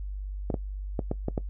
clicks, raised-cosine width 2 ms, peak -14 dBFS, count 6, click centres 0.502 / 0.542 / 0.992 / 1.114 / 1.284 / 1.378 s, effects noise-tail reverb RT60 0.1 s tail -19 dB re dry + added 49 Hz sine -32 dBFS peak until 1.49 s

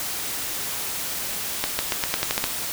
accelerating click train, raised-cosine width 0.2 ms, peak -4 dBFS, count 9, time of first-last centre 1.64-2.44 s, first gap 150 ms, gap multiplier 0.88, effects white hiss -29 dBFS RMS until 2.72 s

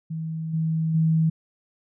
sine tone with level steps, 160.6 Hz, E3, 45 cents flat, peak -27 / -21 / -17 dBFS, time 0.1-1.3 s, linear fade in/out 10 ms, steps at 0.53 / 0.94 s, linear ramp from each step 10 ms, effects none

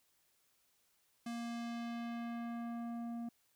square tone with low-pass filter sweep, 234.5 Hz, A#3, 11 cents sharp, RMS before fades -42 dBFS, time 1.26-3.29 s, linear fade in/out 5 ms, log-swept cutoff 9900 to 580 Hz, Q 0.81, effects white hiss -75 dBFS RMS until 3.55 s

